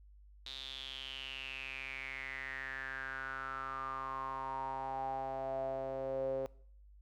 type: tone with band-pass filter sweep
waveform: sawtooth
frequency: 133.6 Hz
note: C3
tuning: 36 cents sharp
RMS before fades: -41 dBFS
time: 0.46-6.46 s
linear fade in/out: 0 ms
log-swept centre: 3800 to 500 Hz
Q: 8.6
effects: noise-tail reverb RT60 0.6 s tail -22 dB re dry + added 50 Hz sine -56 dBFS peak until 7.01 s